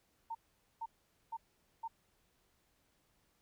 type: tone bursts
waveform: sine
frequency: 909 Hz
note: A#5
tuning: 44 cents flat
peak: -38 dBFS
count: 4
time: 0.3-1.88 s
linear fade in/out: 10 ms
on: 50 ms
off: 460 ms
effects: pink hiss -75 dBFS RMS until 3.41 s